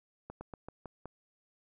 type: slowing click train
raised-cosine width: 1 ms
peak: -29 dBFS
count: 6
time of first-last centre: 0.3-1.056 s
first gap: 110 ms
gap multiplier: 1.16
effects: none